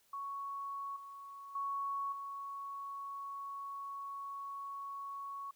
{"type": "tone with level steps", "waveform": "sine", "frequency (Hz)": 1112, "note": "C#6", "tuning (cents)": 5, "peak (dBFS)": [-39, -47, -35, -41], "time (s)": [0.13, 5.51], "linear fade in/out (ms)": 5, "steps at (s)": [0.96, 1.55, 2.12], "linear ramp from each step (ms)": 5, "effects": ["white hiss -71 dBFS RMS until 5.55 s"]}